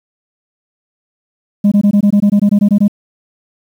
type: tone bursts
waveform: sine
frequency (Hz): 204.1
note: G#3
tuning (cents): -30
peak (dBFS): -3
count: 13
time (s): 1.64-2.881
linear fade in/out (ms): 10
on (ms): 77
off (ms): 20
effects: tanh soft clip ceiling -5 dBFS + 7-bit